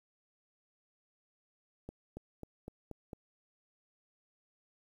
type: accelerating click train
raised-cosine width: 2 ms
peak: -30 dBFS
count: 6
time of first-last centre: 1.89-3.132 s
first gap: 280 ms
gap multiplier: 0.94
effects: 10-bit